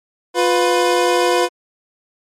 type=tone pair together; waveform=25% pulse; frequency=353.7 / 496.9 Hz; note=F4 / B4; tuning=+22 / +11 cents; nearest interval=tritone; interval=589 cents; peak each=-12 dBFS; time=0.34-1.49 s; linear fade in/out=50 ms; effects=low-pass 10000 Hz 12 dB/octave + MP3 64 kbps